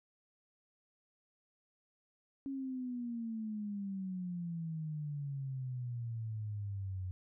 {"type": "exponential sweep", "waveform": "sine", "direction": "down", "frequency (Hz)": [275.8, 91], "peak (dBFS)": -37, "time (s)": [2.46, 7.11], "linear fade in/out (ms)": 0, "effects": []}